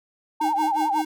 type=tone with vibrato; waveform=sine; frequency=852 Hz; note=G#5; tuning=44 cents sharp; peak=-20 dBFS; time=0.4-1.02 s; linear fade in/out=10 ms; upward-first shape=sine; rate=11 Hz; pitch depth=150 cents each way
type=tone with tremolo; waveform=square; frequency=311.1 Hz; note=D#4; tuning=in tune; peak=-25 dBFS; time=0.41-1.05 s; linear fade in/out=5 ms; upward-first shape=sine; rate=5.5 Hz; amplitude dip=95%
effects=none